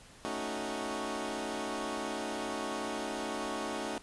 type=chord; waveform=15% pulse; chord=D# half-diminished seventh; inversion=second; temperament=equal; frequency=220 / 277.2 / 311.1 / 370 Hz; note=A3 / C#4 / D#4 / F#4; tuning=0 / 0 / 0 / 0 cents; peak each=-34 dBFS; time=0.25-3.98 s; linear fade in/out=0 ms; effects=pink hiss -55 dBFS RMS until 4.02 s + resampled to 24000 Hz